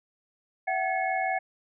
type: tone cluster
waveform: sine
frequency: 669 / 754 / 1704 / 2184 Hz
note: E5 / F#5 / G#6 / C#7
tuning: +25 / +32 / +44 / -26 cents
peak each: -33 / -27 / -34 / -33 dBFS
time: 0.67-1.39 s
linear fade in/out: 10 ms
effects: none